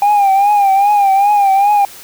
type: tone with vibrato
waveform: sine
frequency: 802 Hz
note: G5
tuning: 39 cents sharp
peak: -5 dBFS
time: 0.02-1.85 s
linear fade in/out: 2 ms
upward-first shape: triangle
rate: 2.5 Hz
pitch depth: 80 cents each way
effects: tanh soft clip ceiling -6 dBFS + white hiss -35 dBFS RMS until 2.03 s